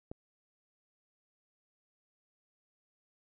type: click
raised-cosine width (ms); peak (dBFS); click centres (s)
2; -28; 0.115
effects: none